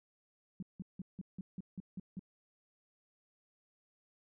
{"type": "tone bursts", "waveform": "sine", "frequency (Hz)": 186.2, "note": "F#3", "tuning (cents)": 11, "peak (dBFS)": -39, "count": 9, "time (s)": [0.6, 2.194], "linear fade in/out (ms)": 2, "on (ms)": 26, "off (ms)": 170, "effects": []}